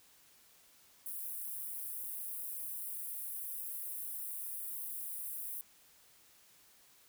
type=high-pass noise; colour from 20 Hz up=white; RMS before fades=-42 dBFS; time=1.06-5.61 s; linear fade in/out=0 ms; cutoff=9400 Hz; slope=48 dB/octave; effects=white hiss -64 dBFS RMS until 7.08 s